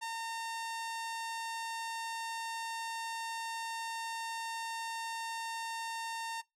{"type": "tone with low-pass filter", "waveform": "sawtooth", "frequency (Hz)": 912, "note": "A#5", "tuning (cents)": -38, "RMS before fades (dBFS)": -39, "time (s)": [0.01, 6.42], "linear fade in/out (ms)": 20, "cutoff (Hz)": 10000, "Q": 0.9, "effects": ["noise-tail reverb RT60 0.2 s tail -22 dB re dry"]}